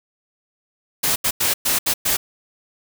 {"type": "noise bursts at uneven times", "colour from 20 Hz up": "white", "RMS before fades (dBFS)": -19, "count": 6, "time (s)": [[1.03, 1.16], [1.24, 1.31], [1.4, 1.54], [1.65, 1.79], [1.86, 1.94], [2.05, 2.17]], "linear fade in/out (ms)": 10, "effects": []}